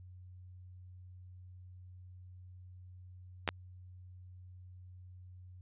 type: clicks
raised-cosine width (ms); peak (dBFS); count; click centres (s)
0.3; -15; 2; 3.477 / 3.489
effects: added 91 Hz sine -50 dBFS peak until 5.61 s + resampled to 8000 Hz